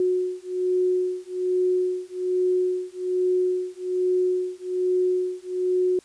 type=beating tone pair; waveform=sine; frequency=365 / 366.2 Hz; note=F#4 / F#4; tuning=-24 / -18 cents; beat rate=1.2 Hz; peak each=-24 / -24 dBFS; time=0-5.99 s; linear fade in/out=2 ms; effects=white hiss -55 dBFS RMS until 6.04 s + resampled to 22050 Hz